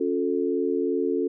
sine chord, Db augmented, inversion none, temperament equal with one note detuned, 277.2 / 357.2 / 440 Hz, Db4 / F4 / A4, 0 / +39 / 0 cents, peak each -27 / -26 / -26 dBFS, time 0-1.28 s, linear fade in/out 10 ms, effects none

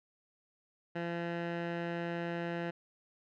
15% pulse tone with low-pass filter, 170.7 Hz, F3, 39 cents flat, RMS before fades -37 dBFS, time 0.95-2.71 s, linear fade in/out 10 ms, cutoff 2200 Hz, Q 1.4, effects none

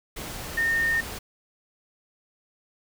sine tone in noise, 1829 Hz, A#6, 33 cents flat, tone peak -21 dBFS, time 0.57-1.01 s, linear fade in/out 10 ms, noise pink, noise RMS -36 dBFS, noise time 0.16-1.19 s, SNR +12 dB, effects none

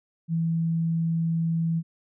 sine tone, 164.81 Hz, E3, in tune, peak -22 dBFS, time 0.28-1.83 s, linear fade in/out 50 ms, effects none

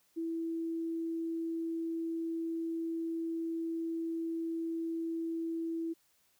sine tone, 329.6 Hz, E4, in tune, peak -33 dBFS, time 0.16-5.94 s, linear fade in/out 20 ms, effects white hiss -71 dBFS RMS until 6.39 s

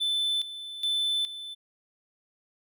triangle tone with tremolo, 3520 Hz, A7, in tune, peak -23 dBFS, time 0-1.55 s, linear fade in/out 20 ms, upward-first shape square, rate 1.2 Hz, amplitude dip 75%, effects none

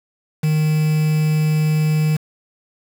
triangle tone with quantisation, 154.5 Hz, D#3, 12 cents flat, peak -12 dBFS, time 0.43-2.17 s, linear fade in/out 10 ms, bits 5, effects none

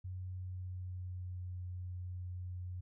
sine tone with pitch glide, 92 to 90.32 Hz, F#2 to F#2, -9 to -41 cents, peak -40 dBFS, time 0.04-2.81 s, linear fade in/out 10 ms, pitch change -32 cents, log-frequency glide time 0.32-1.55 s, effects none

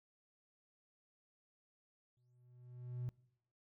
triangle tone with exponential growth, 123.47 Hz, B2, in tune, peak -34 dBFS, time 2.17-3.09 s, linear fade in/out 0 ms, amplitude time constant 200 ms, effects noise-tail reverb RT60 0.8 s tail -25 dB re dry + tanh soft clip ceiling -33 dBFS

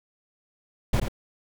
brown noise with echo, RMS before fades -21 dBFS, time 0.93-1 s, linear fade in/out 5 ms, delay 84 ms, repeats 1, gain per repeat -6 dB, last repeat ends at 1.084 s, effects none

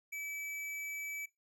square tone, 2300 Hz, D7, 37 cents flat, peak -40 dBFS, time 0.12-1.26 s, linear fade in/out 10 ms, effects noise-tail reverb RT60 0.2 s tail -20 dB re dry

